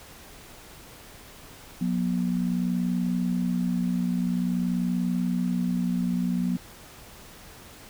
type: tone pair together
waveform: sine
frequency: 180.6 / 241.1 Hz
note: F#3 / B3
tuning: -42 / -41 cents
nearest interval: perfect fourth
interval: 501 cents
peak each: -25 / -27 dBFS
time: 1.81-6.57 s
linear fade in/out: 5 ms
effects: pink hiss -47 dBFS RMS until 7.89 s